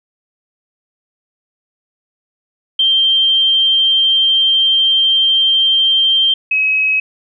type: tone pair in turn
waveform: sine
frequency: 3154 / 2554 Hz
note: G7 / D#7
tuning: +10 / +45 cents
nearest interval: major third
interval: 365 cents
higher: first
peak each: -9 / -11 dBFS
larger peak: first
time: 2.79-6.34 / 6.51-7 s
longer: first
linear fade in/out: 5 ms
effects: none